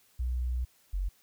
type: tone pair in turn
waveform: sine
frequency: 61.74 / 46.7 Hz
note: B1 / F#1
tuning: 0 / +17 cents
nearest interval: perfect fourth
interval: 483 cents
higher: first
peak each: -28 dBFS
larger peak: neither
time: 0.19-0.65 / 0.93-1.09 s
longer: first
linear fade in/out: 10 ms
effects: white hiss -65 dBFS RMS until 1.22 s